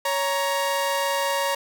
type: tone pair together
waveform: sawtooth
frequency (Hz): 557.1 / 937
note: C#5 / A#5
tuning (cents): +9 / +9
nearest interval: major sixth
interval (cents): 900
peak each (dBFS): -21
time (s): 0.05-1.55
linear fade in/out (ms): 5
effects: none